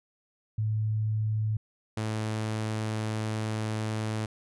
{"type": "tone pair in turn", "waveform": ["sine", "sawtooth"], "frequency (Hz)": [108.3, 109.05], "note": ["A2", "A2"], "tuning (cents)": [-27, -15], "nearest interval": "unison", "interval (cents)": 12, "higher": "second", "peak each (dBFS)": -25, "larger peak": "neither", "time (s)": [[0.58, 1.57], [1.97, 4.26]], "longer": "second", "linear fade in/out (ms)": 5, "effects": ["resampled to 24000 Hz"]}